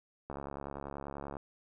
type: click train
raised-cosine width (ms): 1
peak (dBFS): -27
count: 76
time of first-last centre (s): 0.3-1.368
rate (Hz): 70.2
effects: none